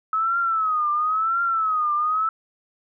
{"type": "tone with vibrato", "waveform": "sine", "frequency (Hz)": 1284, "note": "E6", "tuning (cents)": -46, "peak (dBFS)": -19, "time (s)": [0.13, 2.29], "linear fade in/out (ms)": 2, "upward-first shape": "triangle", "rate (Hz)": 0.97, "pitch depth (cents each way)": 140, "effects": []}